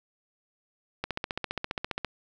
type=click train; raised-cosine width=0.3 ms; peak=-14 dBFS; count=16; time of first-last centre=1.04-2.047 s; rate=14.9 Hz; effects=none